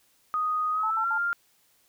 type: tone with pitch glide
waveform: sine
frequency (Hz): 1244.5 to 1396.9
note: D#6 to F6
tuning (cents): 0 to 0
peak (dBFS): -24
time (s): 0.34-1.33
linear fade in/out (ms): 0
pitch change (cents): +200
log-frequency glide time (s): 0.72-1.14
type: tone bursts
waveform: sine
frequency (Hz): 880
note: A5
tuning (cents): 0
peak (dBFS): -30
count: 3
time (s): 0.83-1.181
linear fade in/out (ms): 5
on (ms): 77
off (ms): 60
effects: white hiss -65 dBFS RMS until 1.88 s